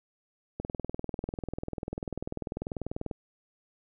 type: click train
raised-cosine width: 2 ms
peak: -20 dBFS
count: 52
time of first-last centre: 0.6-3.112 s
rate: 20.3 Hz
effects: none